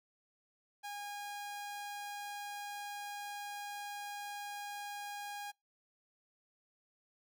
sawtooth tone, 818 Hz, G#5, 26 cents flat, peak -38 dBFS, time 0.83-5.52 s, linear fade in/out 20 ms, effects noise-tail reverb RT60 0.2 s tail -26 dB re dry

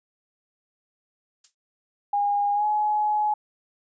violet noise with exponential decay, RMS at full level -37 dBFS, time 1.44-1.55 s, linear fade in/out 5 ms, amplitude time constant 22 ms
sine tone with pitch glide, 815 to 844.2 Hz, G#5 to G#5, -33 to +28 cents, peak -20 dBFS, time 2.13-3.34 s, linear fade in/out 5 ms, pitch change +61 cents, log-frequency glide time 2.54-2.65 s
effects resampled to 16000 Hz

